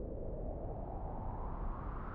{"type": "noise with low-pass filter sweep", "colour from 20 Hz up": "brown", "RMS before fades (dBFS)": -41, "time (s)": [0, 2.14], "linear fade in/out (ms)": 0, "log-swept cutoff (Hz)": [490, 1300], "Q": 4.4, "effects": []}